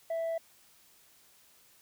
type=tone with tanh clipping; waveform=triangle; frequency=659.3 Hz; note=E5; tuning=in tune; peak=-31 dBFS; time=0.1-0.38 s; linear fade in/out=5 ms; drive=7 dB; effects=white hiss -62 dBFS RMS until 1.81 s